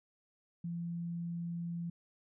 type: tone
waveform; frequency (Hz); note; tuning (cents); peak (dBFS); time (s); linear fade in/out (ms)
sine; 170.5; F3; -41; -36; 0.64-1.9; 5
effects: none